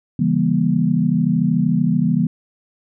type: chord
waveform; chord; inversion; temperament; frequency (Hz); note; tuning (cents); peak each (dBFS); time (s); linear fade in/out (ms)
sine; C# diminished seventh; none; just; 138.59 / 166.31 / 199.57 / 239.5; C#3 / E3 / G3 / Bb3; 0 / +16 / +31 / +47; -23 / -18 / -20 / -19; 0.19-2.27; 5
effects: none